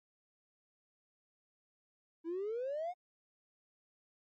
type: exponential sweep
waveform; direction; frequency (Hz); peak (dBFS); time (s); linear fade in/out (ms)
triangle; up; 320 to 740; -32; 2.24-2.94; 50
effects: tanh soft clip ceiling -32 dBFS + MP3 32 kbps